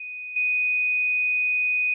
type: tone with level steps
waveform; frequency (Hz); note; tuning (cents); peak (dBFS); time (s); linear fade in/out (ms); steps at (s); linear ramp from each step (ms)
sine; 2489; D#7; 0; -32 / -20; 0-1.94; 5; 0.36; 5
effects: none